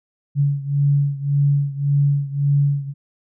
sine beating tone pair, 141.5 / 143.3 Hz, C#3 / D3, +36 / -42 cents, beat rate 1.8 Hz, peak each -17 / -20 dBFS, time 0.35-2.94 s, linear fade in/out 50 ms, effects none

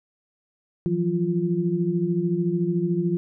sine tone cluster, 166 / 179.6 / 347.7 Hz, E3 / F3 / F4, +12 / +49 / -8 cents, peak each -25 dBFS, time 0.86-3.17 s, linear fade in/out 0 ms, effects none

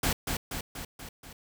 pink noise with echo, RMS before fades -27 dBFS, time 0.03-0.13 s, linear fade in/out 5 ms, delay 240 ms, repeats 5, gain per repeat -4 dB, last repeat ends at 1.33 s, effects none

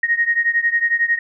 sine beating tone pair, 1864.7 / 1875.7 Hz, A#6 / A#6, 0 / +10 cents, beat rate 11 Hz, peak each -17 / -19 dBFS, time 0.03-1.19 s, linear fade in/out 5 ms, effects none

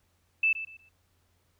sine tone with echo, 2637 Hz, E7, in tune, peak -21 dBFS, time 0.43-0.53 s, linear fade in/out 5 ms, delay 120 ms, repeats 3, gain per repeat -12 dB, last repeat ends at 0.89 s, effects added 87 Hz sine -70 dBFS peak until 1.59 s + pink hiss -72 dBFS RMS until 1.59 s

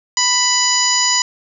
harmonic tone with a mistuned harmonic, 991 Hz, B5, 6 cents sharp, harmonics 1 / 2 / 3 / 4 / 5 / 6 / 7, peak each -21 / -22 / -23 / -26 / -18 / -24 / -17 dBFS, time 0.17-1.22 s, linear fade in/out 2 ms, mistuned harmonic 6, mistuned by -15 cents, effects none

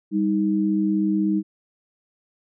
sine tone pair together, 198 / 314.3 Hz, G3 / D#4, +18 / +18 cents, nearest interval minor sixth, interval 800 cents, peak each -21 dBFS, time 0.11-1.43 s, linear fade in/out 50 ms, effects none

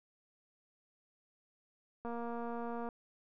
click train, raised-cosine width 1 ms, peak -29 dBFS, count 198, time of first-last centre 2.05-2.888 s, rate 235 Hz, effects none

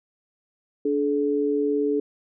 sine tone pair together, 290.5 / 428.7 Hz, D4 / A4, -19 / -45 cents, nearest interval perfect fifth, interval 674 cents, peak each -24 / -22 dBFS, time 0.85-2 s, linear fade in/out 5 ms, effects none

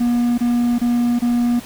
triangle tone bursts, 240 Hz, B3, 49 cents flat, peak -12 dBFS, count 4, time 0-1.598 s, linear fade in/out 10 ms, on 380 ms, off 26 ms, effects pink hiss -37 dBFS RMS until 1.65 s

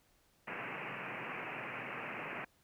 white band-pass noise, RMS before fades -43 dBFS, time 0.47-2.45 s, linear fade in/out 10 ms, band 110 to 2700 Hz, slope 96 dB/octave, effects pink hiss -71 dBFS RMS until 2.63 s

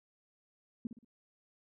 sine tone with echo, 233.1 Hz, A#3, in tune, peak -33 dBFS, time 0.85-0.87 s, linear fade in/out 2 ms, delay 59 ms, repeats 3, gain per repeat -9 dB, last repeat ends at 1.047 s, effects none

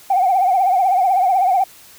sine tone with vibrato, 751 Hz, F#5, 26 cents sharp, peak -11 dBFS, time 0.1-1.64 s, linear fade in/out 5 ms, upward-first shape triangle, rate 16 Hz, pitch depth 120 cents each way, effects tanh soft clip ceiling -7 dBFS + white hiss -44 dBFS RMS until 1.98 s

